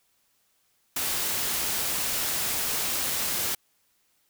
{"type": "noise", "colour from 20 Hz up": "white", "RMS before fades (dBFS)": -28, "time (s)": [0.96, 3.55], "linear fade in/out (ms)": 5, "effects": ["white hiss -69 dBFS RMS until 4.29 s"]}